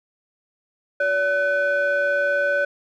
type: ring-modulated tone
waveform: triangle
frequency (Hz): 467.7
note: A#4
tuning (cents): +6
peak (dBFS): -13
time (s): 1-2.65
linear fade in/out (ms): 5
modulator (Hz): 1040
effects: none